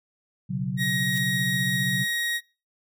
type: chord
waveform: sine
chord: B suspended second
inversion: none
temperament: equal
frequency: 123.47 / 138.59 / 185 Hz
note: B2 / C#3 / F#3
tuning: 0 / 0 / 0 cents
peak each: -32 / -29 / -28 dBFS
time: 0.49-2.05 s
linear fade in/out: 20 ms
type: tone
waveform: 30% pulse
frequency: 1887 Hz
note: A#6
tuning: 21 cents sharp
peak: -22 dBFS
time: 0.77-2.41 s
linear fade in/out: 50 ms
type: noise with exponential growth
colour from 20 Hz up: blue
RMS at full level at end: -34 dBFS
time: 1.06-1.18 s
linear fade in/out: 0 ms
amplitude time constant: 26 ms
effects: noise-tail reverb RT60 0.3 s tail -21 dB re dry